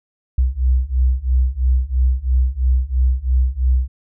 sine beating tone pair, 62.1 / 65.1 Hz, B1 / C2, +10 / -8 cents, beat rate 3 Hz, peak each -17 / -16 dBFS, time 0.38-3.88 s, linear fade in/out 5 ms, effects none

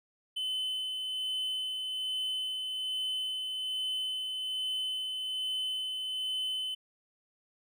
triangle tone with tremolo, 3038 Hz, F#7, 45 cents sharp, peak -29 dBFS, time 0.36-6.75 s, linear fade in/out 10 ms, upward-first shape sine, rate 1.2 Hz, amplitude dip 30%, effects none

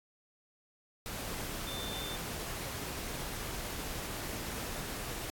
sine tone in noise, 3560 Hz, A7, 20 cents sharp, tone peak -41 dBFS, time 1.67-2.16 s, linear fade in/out 0 ms, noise pink, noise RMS -40 dBFS, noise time 1.06-5.3 s, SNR -4 dB, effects AAC 64 kbps

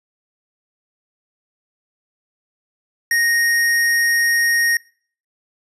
square tone, 1864.7 Hz, A#6, in tune, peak -15 dBFS, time 3.11-4.77 s, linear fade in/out 2 ms, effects noise-tail reverb RT60 0.5 s tail -24 dB re dry + resampled to 32000 Hz

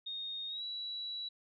sine tone with pitch glide, 3700 to 3920 Hz, A#7 to B7, -14 to -14 cents, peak -38 dBFS, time 0.06-1.29 s, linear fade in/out 10 ms, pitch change +100 cents, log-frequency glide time 0.48-0.63 s, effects none

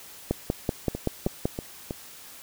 two click trains, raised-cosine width 2 ms, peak -10 / -17 dBFS, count 7 / 4, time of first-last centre 0.31-1.455 / 0.95-1.908 s, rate 5.24 / 3.13 Hz, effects white hiss -46 dBFS RMS until 2.42 s

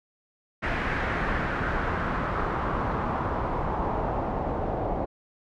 pink noise with low-pass filter sweep, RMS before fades -28 dBFS, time 0.62-5.06 s, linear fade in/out 20 ms, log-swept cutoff 1900 to 710 Hz, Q 2.1, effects none

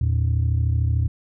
sine tone pair together, 80.68 / 114.1 Hz, E2 / A#2, -37 / -37 cents, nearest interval tritone, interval 600 cents, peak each -18 / -19 dBFS, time 0.01-1.08 s, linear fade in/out 5 ms, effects tanh soft clip ceiling -14 dBFS

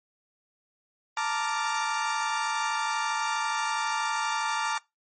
35% pulse chord, Bb major seventh, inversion third, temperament equal, 880 / 932.3 / 1174.7 / 1396.9 Hz, A5 / Bb5 / D6 / F6, 0 / 0 / 0 / 0 cents, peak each -29 / -32 / -30 / -32 dBFS, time 1.17-4.78 s, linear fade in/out 2 ms, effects noise-tail reverb RT60 0.2 s tail -22 dB re dry + MP3 32 kbps

